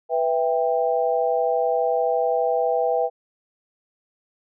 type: chord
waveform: sine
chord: E minor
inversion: second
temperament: just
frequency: 494.4 / 659.3 / 791.1 Hz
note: B4 / E5 / G5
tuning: +2 / 0 / +16 cents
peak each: -22 / -23 / -24 dBFS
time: 0.09-3.1 s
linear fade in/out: 50 ms
effects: none